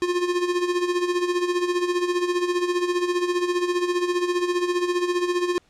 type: tone with tremolo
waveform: square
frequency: 354.7 Hz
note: F4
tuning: 27 cents sharp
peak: -19 dBFS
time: 0.02-5.58 s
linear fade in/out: 0 ms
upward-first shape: sine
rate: 15 Hz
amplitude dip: 65%
effects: pink hiss -61 dBFS RMS until 5.69 s + low-pass 7000 Hz 12 dB/octave